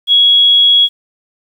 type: tone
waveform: sine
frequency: 3332 Hz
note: G#7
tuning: 5 cents sharp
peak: -5 dBFS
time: 0.07-0.89 s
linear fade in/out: 50 ms
effects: 7-bit